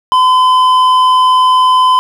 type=tone with hard clipping; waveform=triangle; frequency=1018 Hz; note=C6; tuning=48 cents flat; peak=-7 dBFS; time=0.12-1.99 s; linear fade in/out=0 ms; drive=10 dB; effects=none